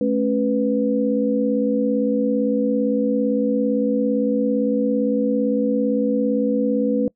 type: tone cluster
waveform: sine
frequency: 216.6 / 274.3 / 494 Hz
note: A3 / C#4 / B4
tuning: -27 / -18 / 0 cents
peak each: -21 dBFS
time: 0.01-7.08 s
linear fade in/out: 2 ms
effects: noise-tail reverb RT60 0.1 s tail -24 dB re dry